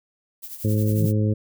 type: noise with tremolo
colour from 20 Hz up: violet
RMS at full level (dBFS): -34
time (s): 0.42-1.13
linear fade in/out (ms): 20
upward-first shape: triangle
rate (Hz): 11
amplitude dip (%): 70
type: harmonic tone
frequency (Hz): 106.4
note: G#2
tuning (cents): +42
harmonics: 1 / 2 / 3 / 4 / 5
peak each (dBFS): -19 / -25 / -29 / -31 / -33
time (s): 0.64-1.34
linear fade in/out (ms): 10
type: tone with exponential growth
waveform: sine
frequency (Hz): 160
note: D#3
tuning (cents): +49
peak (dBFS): -16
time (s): 0.87-1.06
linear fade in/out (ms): 2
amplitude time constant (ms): 41
effects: none